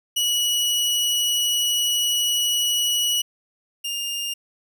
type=tone pair in turn; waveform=sawtooth; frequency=2928 / 2816 Hz; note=F#7 / F7; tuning=-19 / +14 cents; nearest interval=minor second; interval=67 cents; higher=first; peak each=-16 / -22 dBFS; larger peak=first; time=0.16-3.22 / 3.84-4.34 s; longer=first; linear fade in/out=10 ms; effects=none